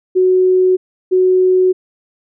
sine tone pair in turn, 370 / 370 Hz, F#4 / F#4, 0 / 0 cents, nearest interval unison, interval 0 cents, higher neither, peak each -8 dBFS, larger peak neither, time 0.15-0.77 / 1.11-1.73 s, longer neither, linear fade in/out 20 ms, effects none

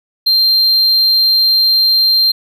triangle tone, 4168 Hz, C8, 7 cents flat, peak -7 dBFS, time 0.26-2.32 s, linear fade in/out 10 ms, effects none

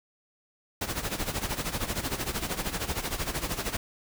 pink noise with tremolo, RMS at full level -29 dBFS, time 0.81-3.77 s, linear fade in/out 5 ms, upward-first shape sine, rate 13 Hz, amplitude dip 75%, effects none

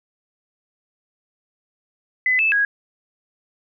sine tone with pitch steps, 2015 / 2625 / 1649 Hz, B6 / E7 / G#6, +34 / -8 / -13 cents, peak -15 dBFS, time 2.26-2.65 s, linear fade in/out 2 ms, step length 130 ms, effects none

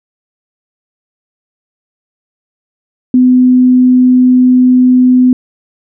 sine tone, 252.4 Hz, B3, 38 cents sharp, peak -3 dBFS, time 3.14-5.33 s, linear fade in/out 2 ms, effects none

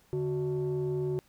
sine tone pair together, 144.52 / 370 Hz, D3 / F#4, -27 / 0 cents, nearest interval octave + major third, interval 1627 cents, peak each -30 / -28 dBFS, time 0.13-1.19 s, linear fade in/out 0 ms, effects tanh soft clip ceiling -25 dBFS + pink hiss -64 dBFS RMS until 1.28 s

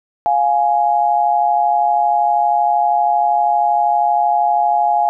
sine tone pair together, 701.3 / 834 Hz, F5 / G#5, +7 / +7 cents, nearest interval minor third, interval 300 cents, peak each -15 / -14 dBFS, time 0.26-5.09 s, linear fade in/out 0 ms, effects none

